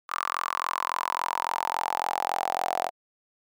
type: tone with high-pass filter sweep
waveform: sawtooth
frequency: 43.6 Hz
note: F1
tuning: 2 cents flat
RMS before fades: -29 dBFS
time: 0.08-2.91 s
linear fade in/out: 50 ms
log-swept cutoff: 1200 to 720 Hz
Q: 7.6
effects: none